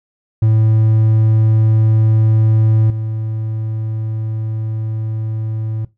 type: tone with level steps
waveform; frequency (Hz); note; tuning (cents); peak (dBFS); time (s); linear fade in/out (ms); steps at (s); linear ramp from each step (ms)
triangle; 110; A2; 0; -7 / -16; 0.42-5.85; 5; 2.9; 2
effects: noise-tail reverb RT60 0.2 s tail -18 dB re dry